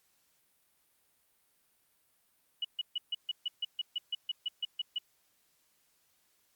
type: tone bursts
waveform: sine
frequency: 2932 Hz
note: F#7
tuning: 16 cents flat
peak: -30 dBFS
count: 15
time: 2.62-4.985 s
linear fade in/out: 5 ms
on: 27 ms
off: 140 ms
effects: white hiss -72 dBFS RMS until 6.55 s + Opus 48 kbps